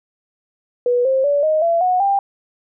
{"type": "tone with pitch steps", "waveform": "sine", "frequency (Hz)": [488.5, 529.6, 574.3, 622.6, 675.1, 731.9, 793.6], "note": ["B4", "C5", "D5", "D#5", "E5", "F#5", "G5"], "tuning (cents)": [-19, 21, -39, 1, 41, -19, 21], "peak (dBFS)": -13, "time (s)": [0.86, 2.19], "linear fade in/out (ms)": 2, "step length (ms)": 190, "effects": []}